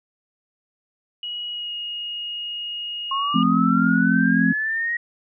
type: tone with pitch glide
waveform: sine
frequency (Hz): 2906 to 2869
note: F#7 to F7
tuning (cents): -32 to +46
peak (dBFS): -27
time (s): 1.23-3.43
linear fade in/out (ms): 2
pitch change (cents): -22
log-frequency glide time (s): 1.51-1.73
type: linear sweep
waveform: sine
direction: up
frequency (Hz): 1074 to 1900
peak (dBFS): -21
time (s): 3.11-4.97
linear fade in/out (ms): 5
type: chord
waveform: sine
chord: F major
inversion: none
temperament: just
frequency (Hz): 174.61 / 218.3 / 261.9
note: F3 / A3 / C4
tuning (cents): 0 / -13 / +2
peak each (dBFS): -21 / -20 / -20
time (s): 3.34-4.53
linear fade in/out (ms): 10
effects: none